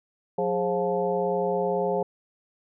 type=tone cluster; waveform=sine; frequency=181.3 / 413 / 531 / 707 / 871 Hz; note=F#3 / G#4 / C5 / F5 / A5; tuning=-35 / -10 / +25 / +21 / -18 cents; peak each=-32 / -27 / -27 / -31 / -32 dBFS; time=0.38-2.03 s; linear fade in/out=5 ms; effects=none